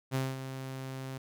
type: tone with ADSR envelope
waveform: sawtooth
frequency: 132.4 Hz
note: C3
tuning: 21 cents sharp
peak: -24 dBFS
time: 0.11-1.18 s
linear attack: 40 ms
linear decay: 210 ms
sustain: -10 dB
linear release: 5 ms
effects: none